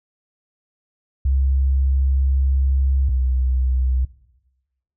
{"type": "tone pair in turn", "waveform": "sine", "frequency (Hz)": [67.1, 63.95], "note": ["C2", "C2"], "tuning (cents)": [44, -39], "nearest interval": "minor second", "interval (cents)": 83, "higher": "first", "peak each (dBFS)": [-15, -16], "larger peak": "first", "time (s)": [[1.25, 3.09], [3.09, 4.05]], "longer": "first", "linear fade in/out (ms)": 5, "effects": ["noise-tail reverb RT60 1.0 s tail -18 dB re dry"]}